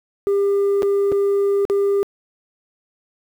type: tone with dropouts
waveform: sine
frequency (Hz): 399.8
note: G4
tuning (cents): +34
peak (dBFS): -12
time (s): 0.27-2.03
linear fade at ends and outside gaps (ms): 0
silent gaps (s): 0.822-0.83 / 1.118-1.123 / 1.652-1.699
effects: tanh soft clip ceiling -14 dBFS + 8-bit